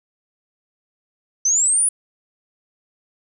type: linear sweep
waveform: sine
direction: up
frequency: 5950 to 10000 Hz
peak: -14 dBFS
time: 1.45-1.89 s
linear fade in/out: 5 ms
effects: 9-bit